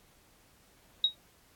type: tone with exponential decay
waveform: sine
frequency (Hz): 3796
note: A#7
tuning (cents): +31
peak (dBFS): -18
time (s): 1.04-1.15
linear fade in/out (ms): 2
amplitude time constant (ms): 22
effects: pink hiss -63 dBFS RMS until 1.55 s + AAC 64 kbps